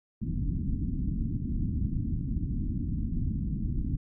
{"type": "low-pass noise", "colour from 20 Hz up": "pink", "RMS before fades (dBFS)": -30, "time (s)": [0.21, 3.97], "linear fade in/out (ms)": 10, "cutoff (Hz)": 280, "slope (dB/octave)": 48, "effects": []}